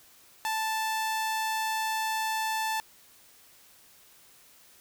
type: tone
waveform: sawtooth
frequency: 880 Hz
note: A5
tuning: in tune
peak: -24 dBFS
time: 0.45-2.8 s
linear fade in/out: 0 ms
effects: white hiss -57 dBFS RMS until 4.8 s